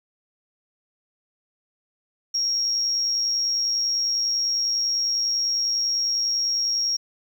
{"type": "tone with amplitude modulation", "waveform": "sine", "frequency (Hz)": 5588, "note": "F8", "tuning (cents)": 0, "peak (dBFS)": -18, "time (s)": [2.34, 6.97], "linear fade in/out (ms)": 10, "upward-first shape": "sine", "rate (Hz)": 110, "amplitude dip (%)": 40, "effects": ["tanh soft clip ceiling -15 dBFS", "9-bit"]}